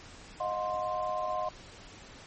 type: chord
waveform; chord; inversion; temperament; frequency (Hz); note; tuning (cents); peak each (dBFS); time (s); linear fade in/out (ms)
sine; C diminished; first; equal with one note detuned; 622.3 / 721.8 / 1046.5; Eb5 / Gb5 / C6; 0 / -43 / 0; -34; 0.4-1.49; 5
effects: pink hiss -50 dBFS RMS until 2.26 s + MP3 32 kbps